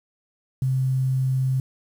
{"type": "tone with quantisation", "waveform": "sine", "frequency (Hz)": 131.1, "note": "C3", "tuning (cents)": 4, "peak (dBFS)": -19, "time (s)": [0.62, 1.6], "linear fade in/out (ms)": 2, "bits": 8, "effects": []}